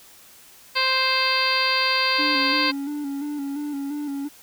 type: harmonic tone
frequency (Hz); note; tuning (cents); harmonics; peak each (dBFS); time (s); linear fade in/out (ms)
523.3; C5; 0; 1 / 2 / 3 / 4 / 5 / 6 / 7 / 8 / 9; -31 / -25 / -28 / -27 / -26 / -32 / -31 / -28 / -25; 0.75-2.72; 20
type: tone with vibrato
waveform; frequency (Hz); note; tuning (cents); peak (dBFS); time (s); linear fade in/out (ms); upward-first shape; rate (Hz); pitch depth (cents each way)
triangle; 286.2; D4; -45; -24; 2.18-4.29; 20; square; 2.9; 47
effects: white hiss -49 dBFS RMS until 4.42 s